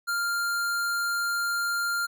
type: tone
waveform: square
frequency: 1396.9 Hz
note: F6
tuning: in tune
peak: -26 dBFS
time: 0.07-2.07 s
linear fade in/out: 20 ms
effects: none